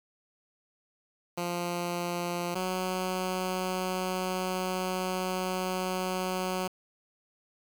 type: tone pair in turn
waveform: 10% pulse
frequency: 174.5 / 184.88 Hz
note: F3 / F#3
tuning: -1 / -1 cents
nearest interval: minor second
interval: 100 cents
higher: second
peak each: -22 / -21 dBFS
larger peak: second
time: 1.37-2.55 / 2.55-6.68 s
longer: second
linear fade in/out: 10 ms
effects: 8-bit